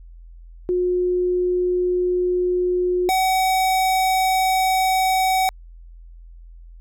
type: tone pair in turn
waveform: sine / square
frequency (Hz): 360 / 754.7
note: F#4 / F#5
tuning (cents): -47 / +34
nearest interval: octave + minor second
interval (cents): 1281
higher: second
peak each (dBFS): -17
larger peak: neither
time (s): 0.69-3.09 / 3.09-5.49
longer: neither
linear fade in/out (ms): 0
effects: added 42 Hz sine -39 dBFS peak until 6.8 s